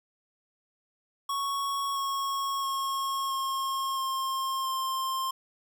square tone with pitch steps, 1108.7 / 1097.9 / 1087.1 / 1076.5 / 1066 / 1055.6 Hz, C#6 / C#6 / C#6 / C6 / C6 / C6, 0 / -17 / -34 / +49 / +32 / +15 cents, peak -29 dBFS, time 1.29-5.31 s, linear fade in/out 5 ms, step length 670 ms, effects 11-bit

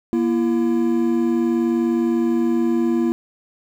triangle tone pair together, 237.9 / 337.3 Hz, A#3 / E4, +35 / +40 cents, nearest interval tritone, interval 605 cents, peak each -17 dBFS, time 0.13-3.12 s, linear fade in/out 0 ms, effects 8-bit

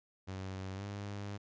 sawtooth tone with pitch glide, 95 to 101.23 Hz, F#2 to G#2, +46 to -44 cents, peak -36 dBFS, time 0.27-1.38 s, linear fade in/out 20 ms, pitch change +110 cents, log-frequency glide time 0.74-0.84 s, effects resampled to 16000 Hz

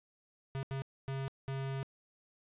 square tone bursts at uneven times, 135.3 Hz, C#3, 42 cents flat, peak -36 dBFS, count 4, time 0.55-0.63 / 0.71-0.82 / 1.08-1.28 / 1.48-1.83 s, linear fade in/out 0 ms, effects resampled to 8000 Hz + 12-bit

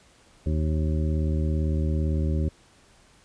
harmonic tone, 77.78 Hz, D#2, in tune, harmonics 1 / 2 / 3 / 4 / 5 / 7, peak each -23 / -29 / -33 / -35 / -37 / -40 dBFS, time 0.46-2.49 s, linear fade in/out 5 ms, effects pink hiss -57 dBFS RMS until 3.24 s + resampled to 22050 Hz

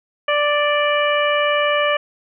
harmonic tone, 587.3 Hz, D5, in tune, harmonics 1 / 2 / 3 / 4 / 5, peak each -18 / -21 / -23 / -24 / -25 dBFS, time 0.28-1.97 s, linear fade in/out 5 ms, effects none

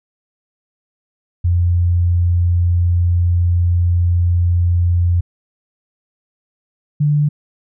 sine tone pair in turn, 87.31 / 147.52 Hz, F2 / D3, 0 / +8 cents, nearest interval major sixth, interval 908 cents, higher second, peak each -11 dBFS, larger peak neither, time 1.44-5.21 / 7-7.29 s, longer first, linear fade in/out 10 ms, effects none

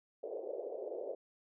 pink band-pass noise, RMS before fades -42 dBFS, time 0.23-1.15 s, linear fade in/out 5 ms, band 390 to 620 Hz, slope 48 dB/octave, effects none

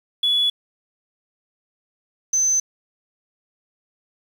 sine tone pair in turn, 3409 / 6139 Hz, G#7 / G8, +45 / -37 cents, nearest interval minor seventh, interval 1018 cents, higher second, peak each -15 dBFS, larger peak neither, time 0.23-0.5 / 2.33-2.6 s, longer neither, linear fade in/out 5 ms, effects tanh soft clip ceiling -11 dBFS + 7-bit

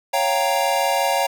square chord, G half-diminished seventh, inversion second, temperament equal, 554.4 / 698.5 / 784 / 932.3 Hz, Db5 / F5 / G5 / Bb5, 0 / 0 / 0 / 0 cents, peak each -24 dBFS, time 0.13-1.27 s, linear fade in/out 10 ms, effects none

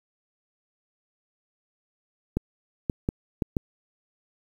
clicks, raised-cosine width 3 ms, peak -11 dBFS, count 5, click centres 2.37 / 2.898 / 3.089 / 3.422 / 3.568 s, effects 8-bit

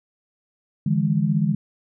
sine tone cluster, 149.3 / 165 / 206 Hz, D3 / E3 / G#3, +29 / +2 / -14 cents, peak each -22 dBFS, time 0.86-1.55 s, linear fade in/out 5 ms, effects none

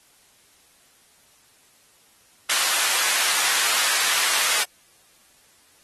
pink high-pass noise, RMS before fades -22 dBFS, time 2.49-4.64 s, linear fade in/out 10 ms, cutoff 1300 Hz, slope 12 dB/octave, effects white hiss -57 dBFS RMS until 5.83 s + AAC 32 kbps

